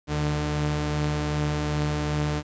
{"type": "tone pair together", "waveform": "sawtooth", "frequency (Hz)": [73.42, 149.41], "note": ["D2", "D3"], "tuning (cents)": [0, 30], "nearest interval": "octave", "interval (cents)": 1230, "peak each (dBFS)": [-26, -21], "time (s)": [0.07, 2.43], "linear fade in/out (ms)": 50, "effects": ["resampled to 16000 Hz", "9-bit"]}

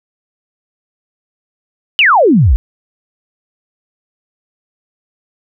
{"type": "exponential sweep", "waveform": "sine", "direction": "down", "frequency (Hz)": [3094, 48.33], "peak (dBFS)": -5, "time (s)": [1.99, 2.56], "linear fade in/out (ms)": 0, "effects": []}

